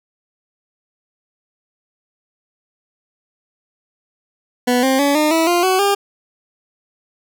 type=tone with pitch steps; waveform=20% pulse; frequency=246.9 / 264.6 / 283.6 / 304 / 325.8 / 349.2 / 374.2 / 401.1 Hz; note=B3 / C4 / C#4 / D#4 / E4 / F4 / F#4 / G4; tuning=0 / +20 / +40 / -40 / -20 / 0 / +20 / +40 cents; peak=-8 dBFS; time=4.67-5.95 s; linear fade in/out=10 ms; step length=160 ms; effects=none